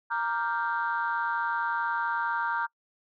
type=chord; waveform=sine; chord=G minor seventh; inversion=first; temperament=equal; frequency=932.3 / 1174.7 / 1396.9 / 1568 Hz; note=Bb5 / D6 / F6 / G6; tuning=0 / 0 / 0 / 0 cents; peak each=-29 / -34 / -32 / -32 dBFS; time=0.1-2.67 s; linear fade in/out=20 ms; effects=noise-tail reverb RT60 0.1 s tail -26 dB re dry + tanh soft clip ceiling -18 dBFS